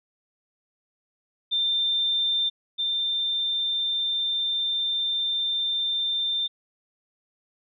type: tone pair in turn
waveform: sine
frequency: 3585 / 3585 Hz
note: A7 / A7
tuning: +32 / +32 cents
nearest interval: unison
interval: 0 cents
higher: neither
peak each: -21 / -23 dBFS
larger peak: first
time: 1.51-2.5 / 2.78-6.48 s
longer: second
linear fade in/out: 20 ms
effects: none